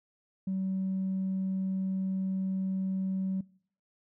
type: tone with tanh clipping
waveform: triangle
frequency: 190 Hz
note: F#3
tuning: 46 cents sharp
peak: -29 dBFS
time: 0.47-3.41 s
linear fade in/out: 5 ms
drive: 5 dB
effects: noise-tail reverb RT60 0.6 s tail -23 dB re dry